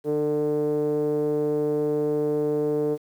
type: tone with low-pass filter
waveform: 5% pulse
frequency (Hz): 149.4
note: D3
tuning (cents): +30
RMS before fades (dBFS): -24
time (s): 0.04-2.98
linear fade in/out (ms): 50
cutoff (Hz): 410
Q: 7.5
effects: 9-bit